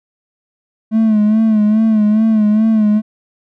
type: tone with vibrato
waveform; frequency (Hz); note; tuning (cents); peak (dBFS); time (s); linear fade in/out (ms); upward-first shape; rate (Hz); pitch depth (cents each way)
triangle; 216.2; A3; -30; -6; 0.91-3.02; 50; sine; 2.4; 56
effects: tanh soft clip ceiling -2 dBFS